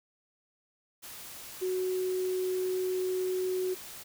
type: tone in noise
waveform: sine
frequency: 370 Hz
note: F#4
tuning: in tune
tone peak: -28 dBFS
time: 1.61-3.75 s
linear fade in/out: 20 ms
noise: white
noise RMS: -45 dBFS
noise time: 1.02-4.04 s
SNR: +14 dB
effects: none